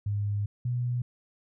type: tone pair in turn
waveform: sine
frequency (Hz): 102.5 / 122.57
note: G#2 / B2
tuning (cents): -22 / -13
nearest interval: minor third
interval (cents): 309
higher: second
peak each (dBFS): -26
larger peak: neither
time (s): 0.06-0.46 / 0.65-1.02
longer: first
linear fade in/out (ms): 5
effects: none